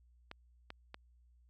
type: clicks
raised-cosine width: 0.3 ms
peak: -29 dBFS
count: 3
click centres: 0.314 / 0.704 / 0.944 s
effects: added 60 Hz sine -63 dBFS peak until 1.49 s